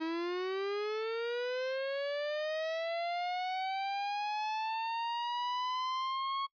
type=linear sweep; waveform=45% pulse; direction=up; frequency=317.6 to 1102 Hz; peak=-33 dBFS; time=0-6.47 s; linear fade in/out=20 ms; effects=noise-tail reverb RT60 0.1 s tail -25 dB re dry + resampled to 11025 Hz